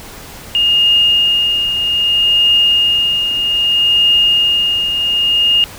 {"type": "tone with tremolo", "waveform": "sine", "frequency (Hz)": 2839, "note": "F7", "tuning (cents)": 28, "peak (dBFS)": -7, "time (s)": [0.55, 5.64], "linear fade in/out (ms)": 0, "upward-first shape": "triangle", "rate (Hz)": 0.63, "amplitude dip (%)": 55, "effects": ["pink hiss -33 dBFS RMS until 5.78 s"]}